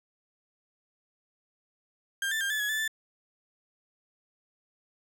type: tone with pitch steps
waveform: 35% pulse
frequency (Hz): 1597 / 1768 / 1600 / 1734 / 1680 / 1748 / 1761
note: G6 / A6 / G6 / A6 / G#6 / A6 / A6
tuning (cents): +32 / +8 / +35 / -26 / +19 / -12 / +1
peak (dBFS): -26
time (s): 2.22-2.878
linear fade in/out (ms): 2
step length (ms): 94
effects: none